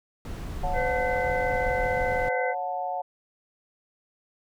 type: noise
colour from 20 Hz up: brown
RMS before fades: -33 dBFS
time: 0.25-2.29 s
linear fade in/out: 2 ms
type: chord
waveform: sine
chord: F# minor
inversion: second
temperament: equal with one note detuned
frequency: 554.4 / 727.7 / 880 Hz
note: C#5 / F#5 / A5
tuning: 0 / -29 / 0 cents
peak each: -35 / -29 / -34 dBFS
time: 0.63-3.02 s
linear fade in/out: 10 ms
type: harmonic tone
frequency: 509 Hz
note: C5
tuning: 48 cents flat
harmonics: 1 / 3 / 4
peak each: -27 / -33 / -32 dBFS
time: 0.73-2.55 s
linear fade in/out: 50 ms
effects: none